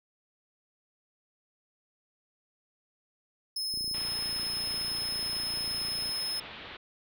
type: tone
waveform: 40% pulse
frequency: 5180 Hz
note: E8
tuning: 31 cents flat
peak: -30 dBFS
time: 3.56-6.4 s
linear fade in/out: 5 ms
type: click train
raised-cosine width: 3 ms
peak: -34 dBFS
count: 69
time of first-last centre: 3.74-6.093 s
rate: 28.9 Hz
type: low-pass noise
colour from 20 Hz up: white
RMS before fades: -45 dBFS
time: 3.94-6.77 s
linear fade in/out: 5 ms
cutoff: 3800 Hz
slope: 48 dB/octave
effects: none